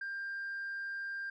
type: tone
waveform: sine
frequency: 1593 Hz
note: G6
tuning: 27 cents sharp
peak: -35 dBFS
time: 0.01-1.3 s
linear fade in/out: 5 ms
effects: tanh soft clip ceiling -35 dBFS